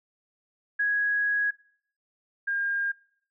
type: tone pair in turn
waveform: sine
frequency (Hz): 1661.2 / 1612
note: G#6 / G6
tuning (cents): 0 / +48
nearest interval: minor second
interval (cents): 52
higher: first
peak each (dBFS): -22 / -25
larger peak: first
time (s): 0.79-1.51 / 2.47-2.92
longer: first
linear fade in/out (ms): 10
effects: noise-tail reverb RT60 0.6 s tail -22 dB re dry